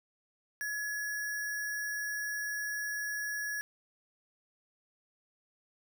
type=tone with sample-and-hold; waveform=sine; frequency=1692 Hz; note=G#6; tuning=32 cents sharp; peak=-33 dBFS; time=0.61-3.61 s; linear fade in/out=0 ms; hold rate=7350 Hz; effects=none